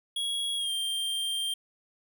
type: tone with pitch glide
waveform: square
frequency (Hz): 3322 to 3176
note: G#7 to G7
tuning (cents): 0 to +22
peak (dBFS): -29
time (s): 0.16-1.54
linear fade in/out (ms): 5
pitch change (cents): -78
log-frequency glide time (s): 0.57-0.71
effects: none